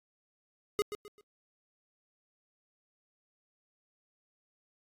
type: tone with echo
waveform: square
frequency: 415.3 Hz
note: G#4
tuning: in tune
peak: -27 dBFS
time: 0.79-0.82 s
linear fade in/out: 0 ms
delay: 130 ms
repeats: 3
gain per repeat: -10 dB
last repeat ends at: 1.21 s
effects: AAC 48 kbps